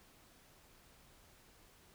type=silence; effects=pink hiss -64 dBFS RMS until 1.94 s